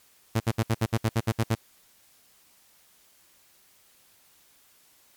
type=tone bursts; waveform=sawtooth; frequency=113 Hz; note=A2; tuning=47 cents sharp; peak=-17 dBFS; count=11; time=0.35-1.551 s; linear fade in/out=10 ms; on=51 ms; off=64 ms; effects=white hiss -60 dBFS RMS until 5.16 s + MP3 96 kbps